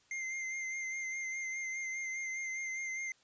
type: tone with vibrato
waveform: square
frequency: 2093 Hz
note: C7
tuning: in tune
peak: -37 dBFS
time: 0.11-3.12 s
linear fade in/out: 2 ms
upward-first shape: sine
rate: 4.9 Hz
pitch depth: 26 cents each way
effects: white hiss -68 dBFS RMS until 3.23 s + resampled to 16000 Hz